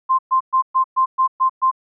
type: tone bursts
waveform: sine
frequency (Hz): 1046.5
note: C6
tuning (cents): 0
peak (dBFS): -12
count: 8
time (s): 0.09-1.714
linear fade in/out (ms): 20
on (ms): 98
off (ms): 120
effects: none